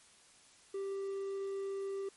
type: tone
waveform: triangle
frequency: 392 Hz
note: G4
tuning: in tune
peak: -34 dBFS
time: 0.74-2.09 s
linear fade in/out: 5 ms
effects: white hiss -62 dBFS RMS until 2.16 s + MP3 48 kbps